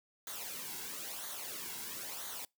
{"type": "noise with flanger", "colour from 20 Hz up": "white", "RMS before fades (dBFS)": -43, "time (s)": [0.27, 2.45], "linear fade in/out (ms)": 2, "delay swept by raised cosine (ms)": [0.38, 1.68], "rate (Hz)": 1, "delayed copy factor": -0.65, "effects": ["noise-tail reverb RT60 0.2 s tail -25 dB re dry"]}